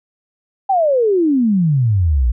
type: exponential sweep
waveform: sine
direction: down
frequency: 806 to 55 Hz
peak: -11 dBFS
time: 0.69-2.32 s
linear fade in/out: 10 ms
effects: none

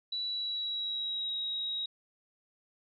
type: tone with pitch glide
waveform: sine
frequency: 3940 to 3812 Hz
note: B7 to A#7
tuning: -5 to +38 cents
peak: -32 dBFS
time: 0.12-1.86 s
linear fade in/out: 5 ms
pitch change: -57 cents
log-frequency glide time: 0.25-1.37 s
effects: none

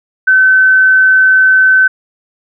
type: tone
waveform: sine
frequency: 1526 Hz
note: G6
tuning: 47 cents flat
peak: -4 dBFS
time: 0.27-1.88 s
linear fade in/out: 10 ms
effects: none

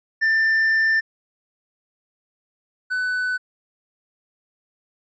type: tone pair in turn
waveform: triangle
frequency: 1784 / 1500.2 Hz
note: A6 / F#6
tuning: +23 / +23 cents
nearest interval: minor third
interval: 300 cents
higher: first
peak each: -14 / -19 dBFS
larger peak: first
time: 0.21-1.01 / 2.9-3.38 s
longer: first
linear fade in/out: 20 ms
effects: resampled to 16000 Hz

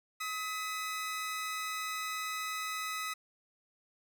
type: tone pair together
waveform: sawtooth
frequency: 1271.5 / 2000 Hz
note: D#6 / B6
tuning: +37 / +21 cents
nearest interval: minor sixth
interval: 784 cents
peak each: -33 / -37 dBFS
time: 0.2-3.14 s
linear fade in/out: 10 ms
effects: 11-bit

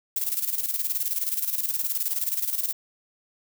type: noise with tremolo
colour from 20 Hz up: violet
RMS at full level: -25 dBFS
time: 0.16-2.73 s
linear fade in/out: 5 ms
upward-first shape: square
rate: 19 Hz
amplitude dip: 65%
effects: none

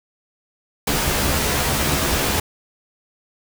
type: noise with comb filter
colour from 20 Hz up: pink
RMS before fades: -20 dBFS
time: 0.87-2.4 s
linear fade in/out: 5 ms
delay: 14 ms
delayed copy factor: +0.7
effects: none

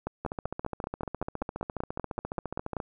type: two click trains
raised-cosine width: 1 ms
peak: -19 / -17 dBFS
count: 38 / 15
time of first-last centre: 0.25-2.802 / 0.07-2.767 s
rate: 14.5 / 5.19 Hz
effects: none

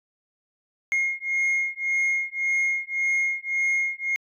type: beating tone pair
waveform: sine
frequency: 2143 / 2144.8 Hz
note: C7 / C7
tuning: +41 / +42 cents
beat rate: 1.8 Hz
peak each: -23 dBFS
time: 0.92-4.16 s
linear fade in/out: 0 ms
effects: tanh soft clip ceiling -19 dBFS

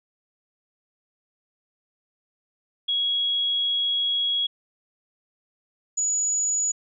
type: tone pair in turn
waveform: sine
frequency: 3322 / 6882 Hz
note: G#7 / A8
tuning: 0 / -39 cents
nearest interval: octave + minor second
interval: 1261 cents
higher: second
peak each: -21 dBFS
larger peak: neither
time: 2.88-4.47 / 5.97-6.72 s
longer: first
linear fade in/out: 10 ms
effects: none

